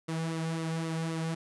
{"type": "tone with flanger", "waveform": "sawtooth", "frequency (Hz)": 162.8, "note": "E3", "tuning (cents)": -21, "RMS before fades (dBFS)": -33, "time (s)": [0.08, 1.35], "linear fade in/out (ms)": 10, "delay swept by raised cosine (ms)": [1.2, 3.1], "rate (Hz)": 3.8, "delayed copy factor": -0.55, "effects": ["resampled to 24000 Hz"]}